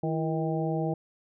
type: harmonic tone with a mistuned harmonic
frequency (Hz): 158.6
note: D#3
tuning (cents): +33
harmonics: 1 / 2 / 3 / 4 / 5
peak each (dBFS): -29 / -32 / -34 / -35 / -36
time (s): 0.03-0.94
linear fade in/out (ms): 5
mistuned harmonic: 2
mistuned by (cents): +77
effects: none